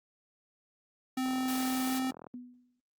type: tone with pitch glide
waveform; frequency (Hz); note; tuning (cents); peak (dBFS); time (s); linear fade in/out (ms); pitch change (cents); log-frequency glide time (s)
square; 258.9 to 260.4; C4 to C4; -18 to -8; -30; 1.17-2.11; 5; +10; 1.85-1.9
type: click train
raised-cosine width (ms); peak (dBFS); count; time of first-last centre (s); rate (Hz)
1; -31; 42; 1.26-2.267; 40.7
type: noise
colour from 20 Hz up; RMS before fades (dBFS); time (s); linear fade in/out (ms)
white; -40; 1.48-1.99; 2
type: tone with exponential decay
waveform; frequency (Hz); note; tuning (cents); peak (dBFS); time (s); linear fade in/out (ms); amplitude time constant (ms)
sine; 246.9; B3; 0; -37; 2.34-2.8; 0; 100
effects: high-pass 150 Hz 12 dB/octave + Opus 48 kbps